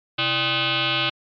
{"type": "tone with frequency modulation", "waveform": "sine", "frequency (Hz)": 130, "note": "C3", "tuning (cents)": -11, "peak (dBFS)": -19, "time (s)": [0.18, 1.1], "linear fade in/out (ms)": 10, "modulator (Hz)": 461, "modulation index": 7.8, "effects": ["MP3 64 kbps"]}